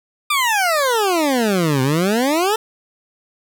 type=exponential two-way sweep; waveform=20% pulse; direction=down then up; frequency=1218 to 127.1 to 453 Hz; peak=-10 dBFS; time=0.3-2.56 s; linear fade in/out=5 ms; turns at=1.82 s; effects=none